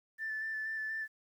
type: tone with vibrato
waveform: sine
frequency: 1760 Hz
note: A6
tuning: in tune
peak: -34 dBFS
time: 0.18-1.08 s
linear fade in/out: 50 ms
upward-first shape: square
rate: 4.2 Hz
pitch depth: 14 cents each way
effects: tanh soft clip ceiling -30 dBFS + 11-bit